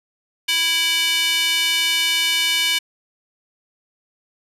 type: tone with high-pass filter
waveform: square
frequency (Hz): 329.6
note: E4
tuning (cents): 0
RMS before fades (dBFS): -19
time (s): 0.48-2.79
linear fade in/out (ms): 10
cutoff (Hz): 2700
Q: 2.9
effects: resampled to 32000 Hz